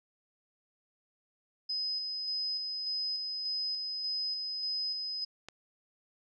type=tone with tremolo; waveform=sine; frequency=5040 Hz; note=D#8; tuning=21 cents sharp; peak=-31 dBFS; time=1.69-5.25 s; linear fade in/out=10 ms; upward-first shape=square; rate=1.7 Hz; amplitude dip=30%
type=click; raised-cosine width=0.2 ms; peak=-26 dBFS; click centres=5.486 s
effects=none